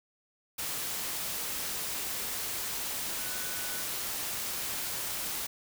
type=tone in noise; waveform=sine; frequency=1486 Hz; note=F#6; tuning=7 cents sharp; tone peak=-45 dBFS; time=3.18-3.83 s; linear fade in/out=10 ms; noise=white; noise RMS=-35 dBFS; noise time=0.58-5.47 s; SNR=-13 dB; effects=none